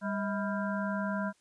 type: harmonic tone with a mistuned harmonic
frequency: 198.7 Hz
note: G3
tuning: 24 cents sharp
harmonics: 1 / 3 / 5 / 7 / 8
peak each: -32 / -37 / -39 / -40 / -41 dBFS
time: 0.01-1.33 s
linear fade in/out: 50 ms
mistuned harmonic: 3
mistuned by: +120 cents
effects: white hiss -69 dBFS RMS until 1.4 s + resampled to 22050 Hz